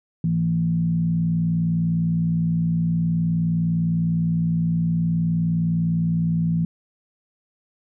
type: tone with frequency modulation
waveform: sine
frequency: 166.2 Hz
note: E3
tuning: 15 cents sharp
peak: -18 dBFS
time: 0.24-6.65 s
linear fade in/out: 2 ms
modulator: 59.5 Hz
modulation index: 0.55
effects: none